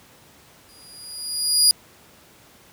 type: tone with exponential growth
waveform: 25% pulse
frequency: 4872 Hz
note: D#8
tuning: 37 cents flat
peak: -6 dBFS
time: 0.69-1.71 s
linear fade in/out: 0 ms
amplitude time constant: 220 ms
effects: pink hiss -51 dBFS RMS until 2.72 s + high-pass 80 Hz 12 dB/octave